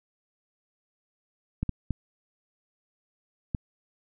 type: clicks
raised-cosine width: 5 ms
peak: -15 dBFS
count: 4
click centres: 1.63 / 1.693 / 1.907 / 3.548 s
effects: none